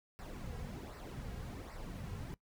brown noise with flanger, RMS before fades -45 dBFS, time 0.19-2.34 s, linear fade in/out 0 ms, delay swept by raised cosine 0.3 to 3.4 ms, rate 1.3 Hz, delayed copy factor -0.6, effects noise-tail reverb RT60 0.1 s tail -20 dB re dry

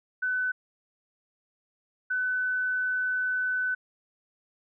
sine tone pair in turn, 1505 / 1505 Hz, F#6 / F#6, +29 / +29 cents, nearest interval unison, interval 0 cents, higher neither, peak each -25 dBFS, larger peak neither, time 0.22-0.52 / 2.1-3.75 s, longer second, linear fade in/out 10 ms, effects none

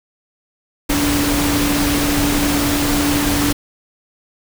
sine tone in noise, 288.9 Hz, D4, 28 cents flat, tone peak -17 dBFS, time 0.89-3.53 s, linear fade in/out 10 ms, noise pink, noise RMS -19 dBFS, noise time 0.89-3.53 s, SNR -1 dB, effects none

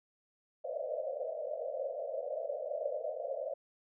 white band-pass noise, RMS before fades -38 dBFS, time 0.64-3.54 s, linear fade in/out 10 ms, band 500 to 650 Hz, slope 96 dB/octave, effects none

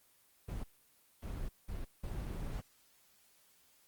brown noise bursts at uneven times, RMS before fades -40 dBFS, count 4, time 0.48-0.64 / 1.22-1.49 / 1.68-1.85 / 2.03-2.61 s, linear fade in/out 10 ms, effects white hiss -68 dBFS RMS until 3.87 s + Opus 24 kbps

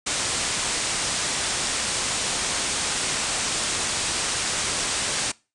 white low-pass noise, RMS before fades -26 dBFS, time 0.06-5.32 s, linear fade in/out 10 ms, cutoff 9400 Hz, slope 96 dB/octave, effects noise-tail reverb RT60 0.3 s tail -23 dB re dry

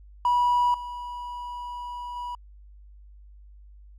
triangle tone with level steps, 975 Hz, B5, 23 cents flat, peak -16 / -31 / -29 dBFS, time 0.25-2.35 s, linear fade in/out 2 ms, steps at 0.74 / 2.16 s, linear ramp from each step 2 ms, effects tanh soft clip ceiling -14 dBFS + added 50 Hz sine -46 dBFS peak until 3.98 s

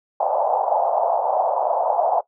pink band-pass noise, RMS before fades -20 dBFS, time 0.2-2.21 s, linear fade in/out 5 ms, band 600 to 870 Hz, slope 48 dB/octave, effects noise-tail reverb RT60 0.1 s tail -18 dB re dry

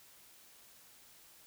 silence, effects white hiss -60 dBFS RMS until 1.46 s

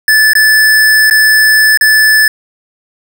square tone with dropouts, 1741 Hz, A6, 19 cents flat, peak -5 dBFS, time 0.08-2.28 s, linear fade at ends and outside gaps 2 ms, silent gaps 0.334-0.352 / 1.099-1.109 / 1.774-1.81 s, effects none

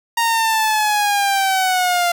sawtooth linear sweep, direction down, 932.3 to 692 Hz, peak -11 dBFS, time 0.17-2.12 s, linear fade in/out 5 ms, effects none

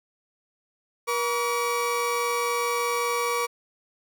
30% pulse tone pair together, 477.8 / 1142 Hz, A#4 / D6, +43 / -49 cents, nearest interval octave + minor third, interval 1508 cents, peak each -24 dBFS, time 1.07-3.47 s, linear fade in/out 20 ms, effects none

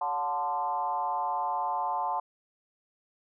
sine tone with frequency modulation, 880 Hz, A5, in tune, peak -27 dBFS, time 0.01-2.2 s, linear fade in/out 5 ms, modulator 156 Hz, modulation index 1.2, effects none

